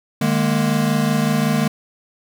square chord, D# suspended fourth, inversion none, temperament equal with one note detuned, 152.27 / 207.7 / 233.1 Hz, D#3 / G#3 / A#3, -37 / 0 / 0 cents, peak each -21 dBFS, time 0.21-1.68 s, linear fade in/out 5 ms, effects none

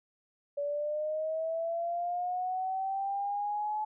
sine linear sweep, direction up, 570 to 858 Hz, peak -30 dBFS, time 0.57-3.85 s, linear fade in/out 10 ms, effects none

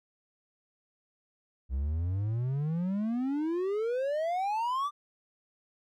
triangle exponential sweep, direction up, 62.9 to 1200 Hz, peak -26 dBFS, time 1.69-4.91 s, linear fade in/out 50 ms, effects none

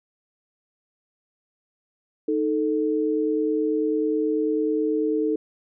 sine tone pair together, 310.8 / 440 Hz, D#4 / A4, -2 / 0 cents, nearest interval tritone, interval 602 cents, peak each -23 dBFS, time 2.28-5.36 s, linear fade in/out 5 ms, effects none

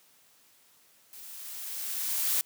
blue noise with level ramp, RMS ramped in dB -47 to -26 dBFS, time 1.13-2.41 s, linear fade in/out 0 ms, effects white hiss -62 dBFS RMS until 2.45 s + high-pass 100 Hz 12 dB/octave

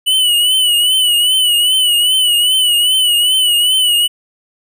square tone with vibrato, 2960 Hz, F#7, in tune, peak -10 dBFS, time 0.06-4.08 s, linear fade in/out 20 ms, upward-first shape triangle, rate 2.5 Hz, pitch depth 80 cents each way, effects none

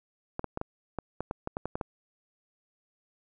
clicks, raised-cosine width 1 ms, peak -18 dBFS, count 12, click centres 0.394 / 0.443 / 0.574 / 0.614 / 0.987 / 1.206 / 1.311 / 1.474 / 1.569 / 1.656 / 1.755 / 1.812 s, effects none

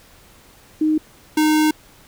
sine / square tone pair in turn, 310 / 308 Hz, D#4 / D#4, -6 / -17 cents, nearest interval unison, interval 11 cents, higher first, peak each -14 dBFS, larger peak neither, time 0.81-0.98 / 1.37-1.71 s, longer second, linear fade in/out 5 ms, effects pink hiss -49 dBFS RMS until 2.07 s

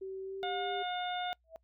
sine tone with pitch glide, 382.7 to 398.7 Hz, G4 to G4, -42 to +29 cents, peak -38 dBFS, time 0.01-0.83 s, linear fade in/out 10 ms, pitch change +71 cents, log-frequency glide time 0.22-0.67 s
harmonic tone, 719 Hz, F#5, 50 cents flat, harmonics 1 / 2 / 3 / 4 / 5, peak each -35 / -42 / -47 / -48 / -42 dBFS, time 0.43-1.33 s, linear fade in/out 0 ms
sine tone with exponential growth, 651 Hz, E5, 22 cents flat, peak -39 dBFS, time 1.44-1.56 s, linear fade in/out 0 ms, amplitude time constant 24 ms
effects noise-tail reverb RT60 0.1 s tail -24 dB re dry + added 60 Hz sine -70 dBFS peak until 1.63 s

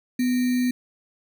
sine tone with sample-and-hold, 249.1 Hz, B3, 15 cents sharp, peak -19 dBFS, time 0.19-0.71 s, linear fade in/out 5 ms, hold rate 2100 Hz, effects none

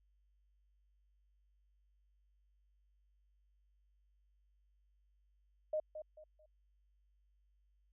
sine tone with echo, 617 Hz, D#5, 15 cents flat, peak -33 dBFS, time 5.73-5.8 s, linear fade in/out 5 ms, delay 220 ms, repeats 3, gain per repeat -10 dB, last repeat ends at 6.46 s, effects added 50 Hz sine -70 dBFS peak until 7.92 s

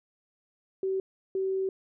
sine tone bursts at uneven times, 382.3 Hz, G4, 43 cents flat, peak -26 dBFS, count 2, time 0.83-1 / 1.35-1.69 s, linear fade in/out 2 ms, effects none

